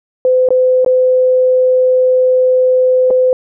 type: tone with dropouts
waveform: sine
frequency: 510 Hz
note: C5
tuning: 44 cents flat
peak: -7 dBFS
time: 0.25-3.33 s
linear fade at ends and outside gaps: 1 ms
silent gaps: 0.488-0.505 / 0.847-0.862 / 3.104-3.108 s
effects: none